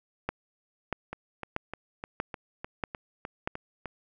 two click trains, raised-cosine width 0.5 ms, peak -14 / -21 dBFS, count 6 / 10, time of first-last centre 0.29-3.475 / 1.13-3.857 s, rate 1.57 / 3.3 Hz, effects none

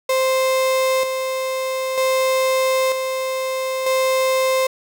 35% pulse tone with tremolo, 523 Hz, C5, 1 cent flat, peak -14 dBFS, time 0.09-4.67 s, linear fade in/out 5 ms, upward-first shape square, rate 0.53 Hz, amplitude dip 45%, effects none

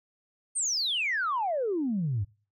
sine exponential sweep, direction down, 9020 to 92.5 Hz, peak -25 dBFS, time 0.55-2.25 s, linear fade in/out 20 ms, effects noise-tail reverb RT60 0.4 s tail -25 dB re dry + tanh soft clip ceiling -21 dBFS

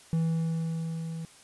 triangle tone with level ramp, 163.5 Hz, E3, 14 cents flat, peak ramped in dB -21 to -32 dBFS, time 0.13-1.25 s, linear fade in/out 0 ms, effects white hiss -54 dBFS RMS until 1.43 s + resampled to 24000 Hz

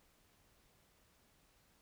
silence, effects pink hiss -71 dBFS RMS until 1.81 s

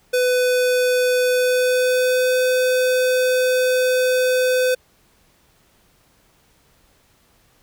square tone with pitch glide, 500 to 507.3 Hz, B4 to B4, +21 to +46 cents, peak -16 dBFS, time 0.13-4.75 s, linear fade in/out 10 ms, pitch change +25 cents, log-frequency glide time 1.22-2.38 s, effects pink hiss -58 dBFS RMS until 7.62 s

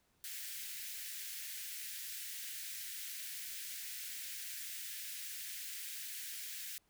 white high-pass noise, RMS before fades -45 dBFS, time 0.24-6.78 s, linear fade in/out 0 ms, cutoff 1600 Hz, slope 48 dB/octave, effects pink hiss -75 dBFS RMS until 6.89 s

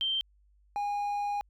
sine / triangle tone pair in turn, 3136 / 818.2 Hz, G7 / G#5, 0 / -26 cents, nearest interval octave + major seventh, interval 2326 cents, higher first, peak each -27 dBFS, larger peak neither, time 0.01-0.21 / 0.76-1.41 s, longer second, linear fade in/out 0 ms, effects added 50 Hz sine -61 dBFS peak until 1.49 s

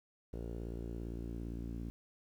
sawtooth tone with low-pass filter sweep, 57.6 Hz, A#1, 20 cents flat, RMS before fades -42 dBFS, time 0.33-1.9 s, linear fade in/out 0 ms, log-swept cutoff 450 to 270 Hz, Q 2.5, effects 11-bit

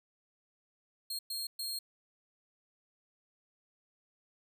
sawtooth tone bursts at uneven times, 4240 Hz, C8, 22 cents sharp, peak -33 dBFS, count 3, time 1.1-1.19 / 1.3-1.47 / 1.59-1.79 s, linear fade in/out 5 ms, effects none

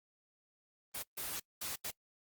white noise bursts at uneven times, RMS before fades -40 dBFS, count 4, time 0.94-1.03 / 1.17-1.4 / 1.61-1.76 / 1.84-1.91 s, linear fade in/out 10 ms, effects noise-tail reverb RT60 0.1 s tail -24 dB re dry + Opus 24 kbps

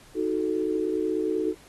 sine chord, D# diminished, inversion none, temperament equal with one note detuned, 313.7 / 370 / 440 Hz, D#4 / F#4 / A4, +14 / 0 / 0 cents, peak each -28 dBFS, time 0.14-1.55 s, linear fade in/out 50 ms, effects pink hiss -53 dBFS RMS until 1.68 s + AAC 32 kbps

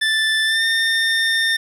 25% pulse tone with pitch glide, 1762 to 1812.6 Hz, A6 to A#6, +2 to -49 cents, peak -12 dBFS, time 0.01-1.57 s, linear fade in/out 10 ms, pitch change +49 cents, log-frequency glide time 0.45-0.64 s, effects low-pass 9000 Hz 12 dB/octave + 9-bit

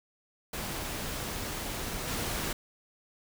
pink noise with level steps, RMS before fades -36 / -33 dBFS, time 0.53-2.53 s, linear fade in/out 5 ms, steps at 2.07 s, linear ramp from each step 20 ms, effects none

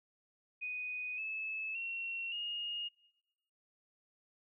sine tone with pitch steps, 2489 / 2605 / 2727 / 2854 Hz, D#7 / E7 / F7 / F7, 0 / -21 / -42 / +37 cents, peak -37 dBFS, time 0.61-2.89 s, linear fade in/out 20 ms, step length 570 ms, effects noise-tail reverb RT60 0.9 s tail -21 dB re dry

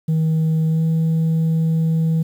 sine tone with pitch glide, 159.3 to 161.71 Hz, D#3 to E3, +41 to -33 cents, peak -12 dBFS, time 0.08-2.23 s, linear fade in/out 10 ms, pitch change +26 cents, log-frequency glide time 0.68-0.83 s, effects tanh soft clip ceiling -14 dBFS + 8-bit

